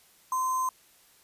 sine tone with sample-and-hold, 1028 Hz, C6, 31 cents flat, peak -25 dBFS, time 0.32-0.69 s, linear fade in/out 2 ms, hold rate 7350 Hz, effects white hiss -60 dBFS RMS until 1.23 s + resampled to 32000 Hz

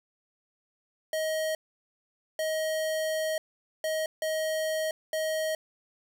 square tone bursts at uneven times, 630 Hz, D#5, 21 cents sharp, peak -28 dBFS, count 5, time 1.13-1.55 / 2.39-3.38 / 3.84-4.06 / 4.22-4.91 / 5.13-5.55 s, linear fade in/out 2 ms, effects none

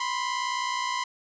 sawtooth tone pair together, 987 / 1046.5 Hz, B5 / C6, -1 / 0 cents, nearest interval minor second, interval 101 cents, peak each -26 dBFS, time 0-1.04 s, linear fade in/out 5 ms, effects resampled to 16000 Hz + 10-bit

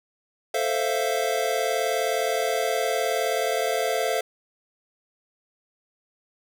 square chord, F major seventh, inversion first, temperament equal with one note detuned, 442.8 / 523.3 / 659.3 / 698.5 Hz, A4 / C5 / E5 / F5, +11 / 0 / 0 / 0 cents, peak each -29 dBFS, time 0.54-4.21 s, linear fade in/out 5 ms, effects none

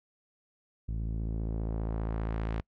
sawtooth tone with low-pass filter sweep, 55 Hz, A1, in tune, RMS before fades -33 dBFS, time 0.88-2.61 s, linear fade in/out 10 ms, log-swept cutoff 160 to 2900 Hz, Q 0.76, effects noise-tail reverb RT60 0.1 s tail -26 dB re dry

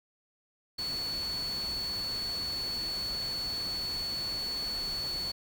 sine tone in noise, 4426 Hz, C#8, 3 cents flat, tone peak -32 dBFS, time 0.78-5.32 s, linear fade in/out 10 ms, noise pink, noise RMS -43 dBFS, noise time 0.78-5.32 s, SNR +8 dB, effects none

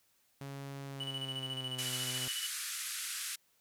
sawtooth tone with pitch glide, 138.59 to 127.82 Hz, C#3 to C3, 0 to -40 cents, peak -38 dBFS, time 0.41-2.28 s, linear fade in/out 2 ms, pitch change -140 cents, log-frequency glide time 0.85-1.78 s
triangle tone with tremolo, 2960 Hz, F#7, in tune, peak -35 dBFS, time 1-2.47 s, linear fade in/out 5 ms, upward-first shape square, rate 14 Hz, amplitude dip 65%
white band-pass noise, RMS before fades -40 dBFS, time 1.78-3.36 s, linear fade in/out 10 ms, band 1300 to 12000 Hz, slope 48 dB/octave
effects white hiss -72 dBFS RMS until 3.6 s

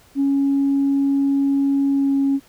sine tone with pitch glide, 277.2 to 275.3 Hz, C#4 to C#4, 0 to -12 cents, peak -14 dBFS, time 0.15-2.4 s, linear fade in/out 50 ms, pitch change -12 cents, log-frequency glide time 1.9-2.14 s, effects tanh soft clip ceiling -11 dBFS + pink hiss -52 dBFS RMS until 2.48 s

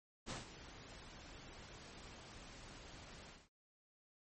pink noise with ADSR envelope, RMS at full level -43 dBFS, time 0.26-3.49 s, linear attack 41 ms, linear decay 150 ms, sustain -12 dB, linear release 210 ms, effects MP3 32 kbps

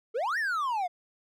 triangle exponential two-way sweep, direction up then down, 415.3 to 1900 to 685 Hz, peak -25 dBFS, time 0.14-0.88 s, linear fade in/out 20 ms, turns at 0.38 s, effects none

